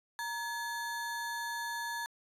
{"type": "ring-modulated tone", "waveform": "square", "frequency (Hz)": 1318.5, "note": "E6", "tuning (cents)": 0, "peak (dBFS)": -33, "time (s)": [0.19, 2.06], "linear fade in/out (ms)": 0, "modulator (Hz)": 384, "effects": ["resampled to 32000 Hz"]}